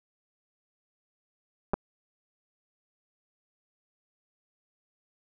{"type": "clicks", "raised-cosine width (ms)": 1, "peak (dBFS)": -13, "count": 2, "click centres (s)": [1.735, 1.74], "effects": []}